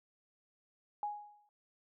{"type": "tone with exponential decay", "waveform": "sine", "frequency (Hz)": 830.6, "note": "G#5", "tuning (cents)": 0, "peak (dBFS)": -32, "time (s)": [1.03, 1.49], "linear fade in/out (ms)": 1, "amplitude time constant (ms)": 100, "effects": []}